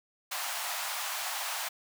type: high-pass noise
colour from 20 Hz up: pink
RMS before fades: -35 dBFS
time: 0.31-1.69 s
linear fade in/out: 10 ms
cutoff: 670 Hz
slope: 48 dB/octave
effects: none

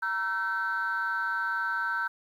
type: tone cluster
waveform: sine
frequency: 940 / 1338 / 1540 Hz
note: A#5 / E6 / G6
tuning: +14 / +25 / -31 cents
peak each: -34 / -32 / -28 dBFS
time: 0.02-2.08 s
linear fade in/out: 10 ms
effects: tanh soft clip ceiling -21 dBFS + 10-bit

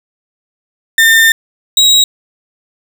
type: tone pair in turn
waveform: 35% pulse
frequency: 1806 / 3827 Hz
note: A6 / A#7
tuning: +45 / +45 cents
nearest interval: octave + minor second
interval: 1300 cents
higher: second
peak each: -3 dBFS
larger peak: neither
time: 0.98-1.32 / 1.77-2.04 s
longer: first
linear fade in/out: 2 ms
effects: none

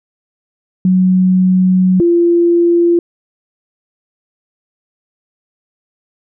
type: tone pair in turn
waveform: sine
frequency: 185 / 343.4 Hz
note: F#3 / F4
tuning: 0 / -29 cents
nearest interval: major seventh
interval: 1071 cents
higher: second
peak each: -7 dBFS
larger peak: neither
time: 0.85-2 / 2-2.99 s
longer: first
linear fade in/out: 2 ms
effects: none

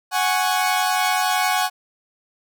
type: chord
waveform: sawtooth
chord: F# suspended second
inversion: none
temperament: equal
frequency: 740 / 830.6 / 1108.7 Hz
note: F#5 / G#5 / C#6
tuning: 0 / 0 / 0 cents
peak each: -17 / -19 / -21 dBFS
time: 0.11-1.7 s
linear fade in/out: 50 ms
effects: none

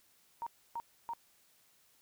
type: tone bursts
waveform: sine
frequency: 932.3 Hz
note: A#5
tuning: in tune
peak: -36 dBFS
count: 3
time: 0.42-1.135 s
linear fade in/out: 0 ms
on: 45 ms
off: 290 ms
effects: white hiss -68 dBFS RMS until 2.01 s

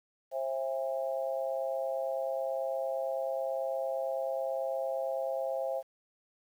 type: tone cluster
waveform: sine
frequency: 533 / 662 / 812 Hz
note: C5 / E5 / G#5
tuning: +32 / +7 / -39 cents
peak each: -33 / -35 / -40 dBFS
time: 0.31-5.83 s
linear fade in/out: 50 ms
effects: 10-bit

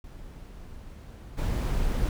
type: noise with level steps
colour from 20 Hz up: brown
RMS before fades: -43 / -27 dBFS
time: 0.04-2.09 s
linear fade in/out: 2 ms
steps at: 1.37 s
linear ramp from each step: 20 ms
effects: none

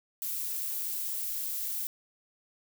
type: noise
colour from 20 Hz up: violet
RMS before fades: -34 dBFS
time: 0.22-1.87 s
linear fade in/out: 0 ms
effects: none

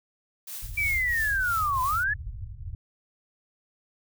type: noise with tremolo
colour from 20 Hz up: blue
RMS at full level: -36 dBFS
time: 0.47-2.04 s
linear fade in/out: 5 ms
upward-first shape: triangle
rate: 3 Hz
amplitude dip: 80%
type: low-pass noise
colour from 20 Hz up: white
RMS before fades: -37 dBFS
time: 0.62-2.75 s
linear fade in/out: 2 ms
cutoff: 110 Hz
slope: 48 dB/octave
type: linear two-way sweep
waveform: sine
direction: down then up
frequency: 2349 to 996 to 1756 Hz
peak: -23 dBFS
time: 0.77-2.14 s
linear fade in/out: 10 ms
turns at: 1.82 s
effects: none

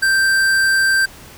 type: tone with tanh clipping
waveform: sine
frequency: 1568 Hz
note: G6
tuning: in tune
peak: -14 dBFS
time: 0.02-1.06 s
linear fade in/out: 10 ms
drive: 17 dB
effects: pink hiss -40 dBFS RMS until 1.37 s

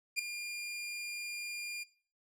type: tone with ADSR envelope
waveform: sawtooth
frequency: 2408 Hz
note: D7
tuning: 43 cents sharp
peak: -24 dBFS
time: 0.16-1.84 s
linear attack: 31 ms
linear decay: 5 ms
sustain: -11 dB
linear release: 15 ms
effects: noise-tail reverb RT60 0.4 s tail -18 dB re dry + low-pass 12000 Hz 12 dB/octave

